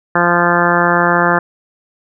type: harmonic tone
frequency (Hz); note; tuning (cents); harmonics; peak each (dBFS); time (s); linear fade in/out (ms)
173.7; F3; -9; 1 / 2 / 3 / 4 / 5 / 6 / 7 / 8 / 9 / 10; -19 / -19 / -19 / -19 / -19 / -19 / -19 / -19 / -19 / -19; 0.15-1.39; 5
effects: none